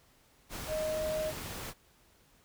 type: tone in noise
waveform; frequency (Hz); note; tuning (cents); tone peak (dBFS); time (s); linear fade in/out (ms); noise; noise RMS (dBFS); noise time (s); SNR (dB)
sine; 622.3; D#5; 0; -31; 0.67-1.33; 50; pink; -41; 0.49-1.74; +7
effects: pink hiss -65 dBFS RMS until 2.44 s